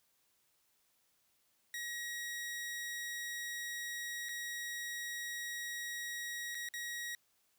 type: tone with dropouts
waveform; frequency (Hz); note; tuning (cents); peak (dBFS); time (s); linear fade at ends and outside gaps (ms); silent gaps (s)
sawtooth; 1900; A#6; +33; -36; 1.74-7.15; 1; 4.287-4.291 / 6.547-6.551 / 6.688-6.738
effects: white hiss -75 dBFS RMS until 7.58 s